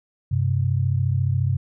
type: tone pair together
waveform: sine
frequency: 96.5 / 130.81 Hz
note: G2 / C3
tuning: -27 / 0 cents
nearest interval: perfect fourth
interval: 527 cents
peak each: -21 dBFS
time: 0.31-1.57 s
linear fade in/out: 10 ms
effects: none